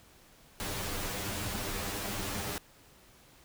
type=noise with comb filter; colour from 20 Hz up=pink; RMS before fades=-36 dBFS; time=0.6-2.58 s; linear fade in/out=0 ms; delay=10 ms; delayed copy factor=+0.9; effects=pink hiss -59 dBFS RMS until 3.44 s